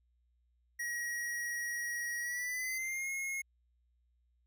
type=tone with pitch glide; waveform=square; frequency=1902 to 2160 Hz; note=A#6 to C#7; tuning=+34 to -45 cents; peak=-36 dBFS; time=0.79-3.42 s; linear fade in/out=10 ms; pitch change=+221 cents; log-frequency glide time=2.2-3.1 s
type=tone with exponential growth; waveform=5% pulse; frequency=4699 Hz; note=D8; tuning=in tune; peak=-35 dBFS; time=1.4-2.78 s; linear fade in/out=2 ms; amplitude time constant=300 ms
effects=added 60 Hz sine -70 dBFS peak until 4.46 s

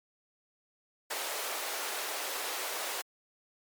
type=high-pass noise; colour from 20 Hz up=pink; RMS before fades=-36 dBFS; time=1.1-3.02 s; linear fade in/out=10 ms; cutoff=460 Hz; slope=24 dB/octave; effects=MP3 96 kbps

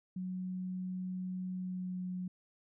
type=tone with pitch glide; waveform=sine; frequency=184.2 to 182.4 Hz; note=F#3 to F#3; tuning=-7 to -24 cents; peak=-36 dBFS; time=0.16-2.28 s; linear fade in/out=5 ms; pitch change=-17 cents; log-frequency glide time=1.53-2.03 s; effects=none

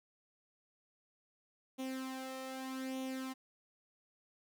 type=tone with flanger; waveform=sawtooth; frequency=262.2 Hz; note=C4; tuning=4 cents sharp; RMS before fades=-42 dBFS; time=1.78-3.34 s; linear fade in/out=20 ms; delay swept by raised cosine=0.31 to 1.61 ms; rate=0.82 Hz; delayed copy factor=+0.65; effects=none

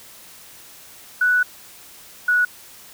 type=tone pair in turn; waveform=sine; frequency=1480 / 1467.2 Hz; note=F#6 / F#6; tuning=0 / -15 cents; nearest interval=unison; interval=15 cents; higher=first; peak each=-14 dBFS; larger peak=neither; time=1.21-1.43 / 2.28-2.45 s; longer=first; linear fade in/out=5 ms; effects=white hiss -44 dBFS RMS until 2.93 s

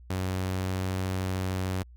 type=tone; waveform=sawtooth; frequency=93.4 Hz; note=F#2; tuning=17 cents sharp; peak=-24 dBFS; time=0.1-1.83 s; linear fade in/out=5 ms; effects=added 60 Hz sine -47 dBFS peak until 1.96 s

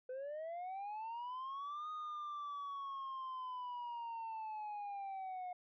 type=linear two-way sweep; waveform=sine; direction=up then down; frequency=500 to 1242 to 718 Hz; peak=-39 dBFS; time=0.09-5.53 s; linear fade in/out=5 ms; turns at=1.9 s; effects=tanh soft clip ceiling -41 dBFS

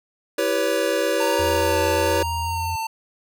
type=chord; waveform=square; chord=C# half-diminished seventh; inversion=first; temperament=equal with one note detuned; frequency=329.6 / 392 / 493.9 / 562.4 Hz; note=E4 / G4 / B4 / C#5; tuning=0 / 0 / 0 / +25 cents; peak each=-28 / -27 / -25 / -24 dBFS; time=0.38-2.23 s; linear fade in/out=5 ms
type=tone with vibrato; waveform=square; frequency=914 Hz; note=A#5; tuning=34 cents flat; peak=-25 dBFS; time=1.2-2.87 s; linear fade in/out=5 ms; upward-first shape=sine; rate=1.1 Hz; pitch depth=36 cents each way
type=tone with pitch glide; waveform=sine; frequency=84.7 to 86.13 Hz; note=E2 to F2; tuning=+48 to -23 cents; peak=-27 dBFS; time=1.39-2.76 s; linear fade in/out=5 ms; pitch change=+29 cents; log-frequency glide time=1.68-2.58 s
effects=none

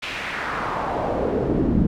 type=noise with band-pass filter sweep; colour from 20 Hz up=brown; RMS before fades=-23 dBFS; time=0.02-1.87 s; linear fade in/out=10 ms; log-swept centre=2900 to 210 Hz; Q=1.9; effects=none

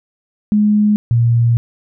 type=tone pair in turn; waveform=sine; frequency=209.6 / 117.63 Hz; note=G#3 / A#2; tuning=+16 / +16 cents; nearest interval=minor seventh; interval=1000 cents; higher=first; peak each=-9 dBFS; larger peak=neither; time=0.52-0.96 / 1.11-1.57 s; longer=second; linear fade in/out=0 ms; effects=none

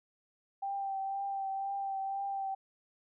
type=tone with vibrato; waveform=sine; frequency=784 Hz; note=G5; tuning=in tune; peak=-33 dBFS; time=0.62-2.55 s; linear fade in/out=10 ms; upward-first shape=triangle; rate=2 Hz; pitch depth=25 cents each way; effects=none

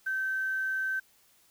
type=tone with quantisation; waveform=sine; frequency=1546 Hz; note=G6; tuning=24 cents flat; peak=-28 dBFS; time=0.06-1 s; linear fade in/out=10 ms; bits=9; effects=white hiss -64 dBFS RMS until 1.5 s

